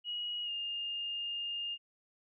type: tone with pitch glide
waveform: sine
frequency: 2900 to 2822 Hz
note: F#7 to F7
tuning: -35 to +17 cents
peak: -35 dBFS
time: 0.04-1.78 s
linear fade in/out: 50 ms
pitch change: -48 cents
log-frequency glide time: 0.44-0.5 s
effects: none